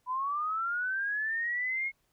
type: linear sweep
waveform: sine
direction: up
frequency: 987.8 to 2176 Hz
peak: -29 dBFS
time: 0.06-1.92 s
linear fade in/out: 50 ms
effects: pink hiss -74 dBFS RMS until 2.12 s